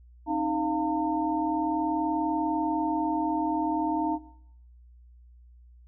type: tone cluster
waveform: sine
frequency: 271.1 / 311.5 / 695 / 906 Hz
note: C#4 / D#4 / F5 / A#5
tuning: -38 / +2 / -9 / -50 cents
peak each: -35 / -28 / -33 / -28 dBFS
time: 0.26-4.19 s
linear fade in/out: 50 ms
effects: noise-tail reverb RT60 0.7 s tail -18 dB re dry + added 60 Hz sine -50 dBFS peak until 5.87 s